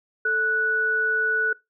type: tone pair together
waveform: sine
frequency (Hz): 440 / 1476.9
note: A4 / F#6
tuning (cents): 0 / -4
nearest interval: octave + major sixth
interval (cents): 2096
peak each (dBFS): -29 / -20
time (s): 0.25-1.53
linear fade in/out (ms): 5
effects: noise-tail reverb RT60 0.2 s tail -21 dB re dry